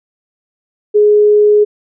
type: tone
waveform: sine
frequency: 418.2 Hz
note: G#4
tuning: 12 cents sharp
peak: -5 dBFS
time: 0.94-1.65 s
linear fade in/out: 20 ms
effects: none